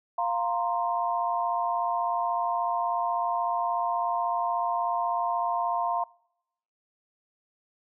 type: chord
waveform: sine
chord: F suspended fourth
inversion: none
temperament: just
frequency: 698.5 / 931.3 / 1047.7 Hz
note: F5 / Bb5 / C6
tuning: 0 / -2 / +2 cents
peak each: -28 / -29 / -30 dBFS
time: 0.18-6.04 s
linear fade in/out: 5 ms
effects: noise-tail reverb RT60 0.8 s tail -25 dB re dry